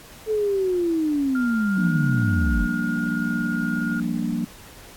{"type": "linear sweep", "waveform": "sine", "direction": "down", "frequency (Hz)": [441.5, 37.22], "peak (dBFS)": -19, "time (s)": [0.26, 2.68], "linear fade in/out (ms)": 50}
{"type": "tone with pitch glide", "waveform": "sine", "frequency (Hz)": [1400, 1426.1], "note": ["F6", "F6"], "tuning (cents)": [4, 36], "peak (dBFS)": -28, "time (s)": [1.35, 4], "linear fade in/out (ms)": 2, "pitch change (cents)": 32, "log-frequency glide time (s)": [1.66, 1.91]}
{"type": "chord", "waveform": "sine", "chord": "G minor seventh", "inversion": "third", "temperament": "equal", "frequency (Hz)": [174.61, 196, 233.1, 293.7], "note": ["F3", "G3", "Bb3", "D4"], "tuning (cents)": [0, 0, 0, 0], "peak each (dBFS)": [-28, -30, -25, -30], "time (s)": [1.77, 4.45], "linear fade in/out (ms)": 10}
{"effects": ["pink hiss -45 dBFS RMS until 4.96 s", "AAC 64 kbps"]}